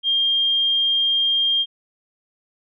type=tone; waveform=sine; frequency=3208 Hz; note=G7; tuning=39 cents sharp; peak=-16 dBFS; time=0.03-1.66 s; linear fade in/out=50 ms; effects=none